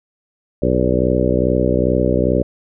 harmonic tone with a mistuned harmonic, 62.4 Hz, B1, 19 cents sharp, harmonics 1 / 2 / 3 / 4 / 5 / 6 / 7 / 8 / 9, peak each -22 / -22 / -22 / -22 / -22 / -22 / -22 / -22 / -22 dBFS, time 0.62-2.43 s, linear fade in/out 5 ms, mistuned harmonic 9, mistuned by +32 cents, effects none

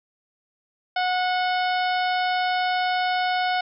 harmonic tone with a mistuned harmonic, 731 Hz, F#5, 21 cents flat, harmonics 1 / 2 / 3 / 4 / 5 / 6 / 7, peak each -22 / -28 / -32 / -34 / -36 / -38 / -39 dBFS, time 0.96-3.61 s, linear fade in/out 5 ms, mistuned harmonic 4, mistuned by +36 cents, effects none

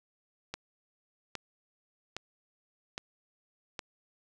click train, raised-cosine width 0.2 ms, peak -19 dBFS, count 5, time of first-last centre 0.54-3.792 s, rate 1.23 Hz, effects none

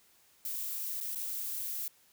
violet noise with dropouts, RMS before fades -37 dBFS, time 0.45-1.88 s, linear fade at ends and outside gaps 2 ms, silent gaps 1.004-1.009 / 1.149-1.157 s, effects white hiss -65 dBFS RMS until 2.12 s

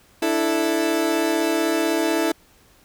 30% pulse chord, D suspended second, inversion none, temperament equal, 293.7 / 329.6 / 440 Hz, D4 / E4 / A4, 0 / 0 / 0 cents, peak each -24 / -18 / -23 dBFS, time 0.22-2.32 s, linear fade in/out 5 ms, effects pink hiss -55 dBFS RMS until 2.84 s

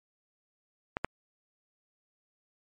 clicks, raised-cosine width 0.5 ms, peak -15 / -13 dBFS, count 2, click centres 0.969 / 1.046 s, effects MP3 48 kbps

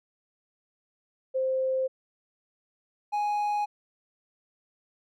sine / triangle tone pair in turn, 523.3 / 830.7 Hz, C5 / G#5, 0 / 0 cents, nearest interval minor sixth, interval 800 cents, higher second, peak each -24 / -23 dBFS, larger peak second, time 1.34-1.88 / 3.12-3.66 s, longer neither, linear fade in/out 20 ms, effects none

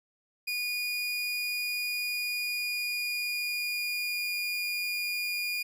30% pulse tone with pitch glide, 2448 to 2431 Hz, D#7 to D#7, -29 to -41 cents, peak -27 dBFS, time 0.47-5.63 s, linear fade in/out 10 ms, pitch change -12 cents, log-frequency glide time 2-4.3 s, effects none

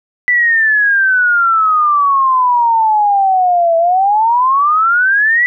sine exponential two-way sweep, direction down then up, 1986 to 658 to 1986 Hz, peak -8 dBFS, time 0.28-5.46 s, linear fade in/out 0 ms, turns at 3.77 s, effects none

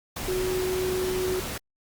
sine tone in noise, 369.9 Hz, F#4, in tune, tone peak -25 dBFS, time 0.28-1.4 s, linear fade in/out 5 ms, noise pink, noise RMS -33 dBFS, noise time 0.16-1.58 s, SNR +5 dB, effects Opus 48 kbps

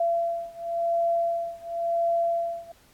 sine beating tone pair, 678 / 678.94 Hz, E5 / F5, +49 / -49 cents, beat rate 0.94 Hz, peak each -26 / -27 dBFS, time 0-2.72 s, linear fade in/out 5 ms, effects pink hiss -59 dBFS RMS until 2.93 s + AAC 64 kbps

